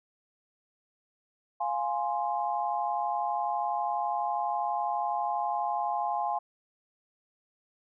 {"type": "chord", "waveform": "sine", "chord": "F minor", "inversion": "none", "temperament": "equal", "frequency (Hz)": [698.5, 830.6, 1046.5], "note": ["F5", "Ab5", "C6"], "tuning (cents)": [0, 0, 0], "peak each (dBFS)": [-32, -30, -34], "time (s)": [1.6, 6.39], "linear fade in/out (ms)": 10, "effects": []}